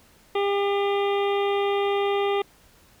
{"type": "harmonic tone", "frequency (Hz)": 401.2, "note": "G4", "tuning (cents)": 40, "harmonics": [1, 2, 3, 5, 6, 7, 8, 9], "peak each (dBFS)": [-22, -28, -32, -36, -38, -39, -40, -41], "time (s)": [0.35, 2.42], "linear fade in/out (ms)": 5, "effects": ["pink hiss -56 dBFS RMS until 3 s"]}